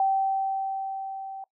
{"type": "tone with level ramp", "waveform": "sine", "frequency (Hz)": 775, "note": "G5", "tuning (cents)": -20, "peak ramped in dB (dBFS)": [-19, -35], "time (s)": [0, 1.44], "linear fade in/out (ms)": 2, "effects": ["noise-tail reverb RT60 0.1 s tail -21 dB re dry"]}